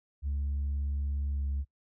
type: tone with pitch glide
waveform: sine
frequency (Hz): 70.7 to 69.57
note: C#2 to C#2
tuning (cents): +35 to +7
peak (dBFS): -27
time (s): 0.22-1.65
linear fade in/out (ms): 50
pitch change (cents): -28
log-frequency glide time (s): 1.31-1.46
effects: noise-tail reverb RT60 0.1 s tail -23 dB re dry + tanh soft clip ceiling -27 dBFS